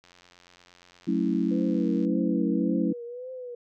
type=click train; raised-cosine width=0.2 ms; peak=-36 dBFS; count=179; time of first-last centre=0.04-2.049 s; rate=88.6 Hz
type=chord; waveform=sine; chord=F# minor seventh; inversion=none; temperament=equal with one note detuned; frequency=185 / 220 / 277.2 / 327 Hz; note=F#3 / A3 / C#4 / E4; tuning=0 / 0 / 0 / -14 cents; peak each=-28 dBFS; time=1.07-2.93 s; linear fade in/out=10 ms
type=tone with vibrato; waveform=sine; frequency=493.9 Hz; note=B4; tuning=in tune; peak=-35 dBFS; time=1.51-3.55 s; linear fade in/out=5 ms; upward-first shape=triangle; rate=1.8 Hz; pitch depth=89 cents each way
effects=none